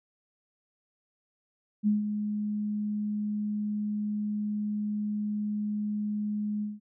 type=tone with ADSR envelope; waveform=sine; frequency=209.4 Hz; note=G#3; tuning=15 cents sharp; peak=-20 dBFS; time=1.83-6.8 s; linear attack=41 ms; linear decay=150 ms; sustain=-8 dB; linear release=180 ms; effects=none